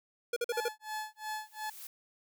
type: tone bursts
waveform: square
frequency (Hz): 477.7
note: A#4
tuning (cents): +42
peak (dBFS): -30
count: 5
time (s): 0.33-0.684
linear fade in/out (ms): 5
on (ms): 34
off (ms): 46
type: tone with tremolo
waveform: 30% pulse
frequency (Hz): 860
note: A5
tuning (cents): -40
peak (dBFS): -32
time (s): 0.52-1.7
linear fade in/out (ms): 5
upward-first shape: sine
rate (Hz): 2.8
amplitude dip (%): 100
type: noise with exponential growth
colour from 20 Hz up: blue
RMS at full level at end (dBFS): -44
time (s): 1.04-1.87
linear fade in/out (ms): 2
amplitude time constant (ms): 180
effects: none